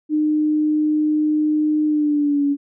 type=tone with pitch glide; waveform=sine; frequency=304.5 to 284.1 Hz; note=D#4 to C#4; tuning=-37 to +43 cents; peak=-15 dBFS; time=0.09-2.57 s; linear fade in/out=50 ms; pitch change=-120 cents; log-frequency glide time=1.86-2.45 s; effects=none